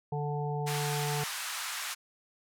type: harmonic tone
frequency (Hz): 146.83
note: D3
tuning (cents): 0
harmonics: 1 / 3 / 5 / 6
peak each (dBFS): -32 / -37 / -39 / -40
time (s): 0.12-1.24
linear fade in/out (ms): 5
type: band-pass noise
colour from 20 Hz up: pink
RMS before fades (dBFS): -37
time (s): 0.66-1.95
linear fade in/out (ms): 20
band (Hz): 1000 to 13000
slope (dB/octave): 24
effects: none